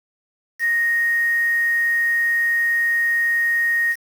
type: tone with quantisation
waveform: sine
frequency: 1864.7 Hz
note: A#6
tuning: in tune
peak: -16 dBFS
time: 0.59-3.96 s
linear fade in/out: 50 ms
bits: 6
effects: none